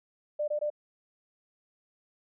sine tone bursts, 596 Hz, D5, 25 cents sharp, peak -27 dBFS, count 3, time 0.39-0.702 s, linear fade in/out 10 ms, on 90 ms, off 21 ms, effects none

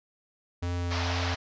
square tone with vibrato, 87.31 Hz, F2, in tune, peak -29 dBFS, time 0.62-1.35 s, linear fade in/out 10 ms, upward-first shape triangle, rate 2.1 Hz, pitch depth 15 cents each way
pink band-pass noise, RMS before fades -34 dBFS, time 0.9-1.36 s, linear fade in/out 20 ms, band 580 to 5700 Hz, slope 48 dB/octave
effects resampled to 16000 Hz

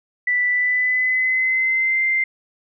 sine tone with pitch glide, 1975.5 to 2088 Hz, B6 to C7, 0 to -4 cents, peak -16 dBFS, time 0.27-2.24 s, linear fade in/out 5 ms, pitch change +96 cents, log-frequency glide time 0.49-2.04 s, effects none

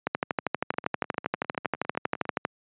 two click trains, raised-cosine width 0.5 ms, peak -9 / -22 dBFS, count 31 / 16, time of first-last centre 0.07-2.451 / 0.74-2.254 s, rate 12.6 / 9.91 Hz, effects high-pass 150 Hz 12 dB/octave + resampled to 8000 Hz

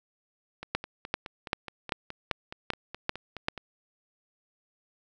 two click trains, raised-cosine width 0.3 ms, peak -10 / -22 dBFS, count 8 / 15, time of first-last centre 0.75-3.484 / 0.63-3.577 s, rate 2.56 / 4.75 Hz, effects none

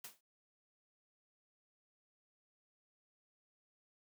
white noise with exponential decay, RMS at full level -44 dBFS, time 0.04-0.21 s, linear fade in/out 5 ms, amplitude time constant 36 ms, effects high-pass 150 Hz 12 dB/octave

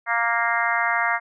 harmonic tone, 233.1 Hz, A#3, in tune, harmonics 3 / 4 / 5 / 6 / 7 / 8 / 9, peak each -27 / -27 / -27 / -27 / -27 / -27 / -27 dBFS, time 0.06-1.2 s, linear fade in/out 50 ms, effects none

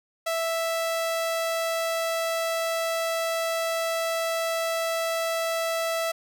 sawtooth tone, 659.3 Hz, E5, in tune, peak -21 dBFS, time 0.26-6.12 s, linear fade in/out 10 ms, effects none

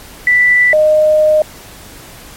sine tone pair in turn, 1975 / 614.9 Hz, B6 / D#5, 0 / -21 cents, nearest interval octave + minor sixth, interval 2021 cents, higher first, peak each -6 dBFS, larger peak neither, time 0.27-0.73 / 0.73-1.42 s, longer second, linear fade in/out 2 ms, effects pink hiss -35 dBFS RMS until 2.36 s + MP3 64 kbps

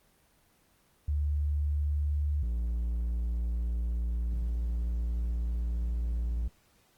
sine / triangle tone pair in turn, 73.42 / 58.27 Hz, D2 / A#1, 0 / 0 cents, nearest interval major third, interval 400 cents, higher first, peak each -26 dBFS, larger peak neither, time 1.08-2.43 / 2.43-6.48 s, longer second, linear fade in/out 5 ms, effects pink hiss -66 dBFS RMS until 6.97 s + Opus 24 kbps

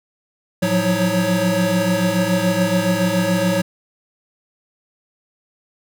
square tone cluster, 111.4 / 176.5 / 183.5 / 316.7 / 558 Hz, A2 / F3 / F#3 / D#4 / C#5, +22 / +19 / -14 / +31 / +11 cents, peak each -28 / -22 / -21 / -27 / -22 dBFS, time 0.62-3.62 s, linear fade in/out 10 ms, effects none

